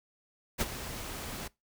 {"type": "noise with ADSR envelope", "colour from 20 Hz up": "pink", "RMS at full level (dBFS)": -28, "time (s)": [0.58, 1.48], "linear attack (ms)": 34, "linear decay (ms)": 30, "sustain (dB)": -12, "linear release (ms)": 8, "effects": ["noise-tail reverb RT60 0.2 s tail -22 dB re dry"]}